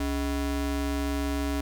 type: ring-modulated tone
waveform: square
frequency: 174.61 Hz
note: F3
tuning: in tune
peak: -24 dBFS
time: 0-1.61 s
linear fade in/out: 5 ms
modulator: 108 Hz
effects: none